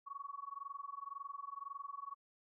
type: tone with amplitude modulation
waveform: sine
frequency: 1120 Hz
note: C#6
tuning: 18 cents sharp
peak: -40 dBFS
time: 0.06-2.15 s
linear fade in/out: 20 ms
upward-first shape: sine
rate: 21.9 Hz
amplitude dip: 95%
effects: none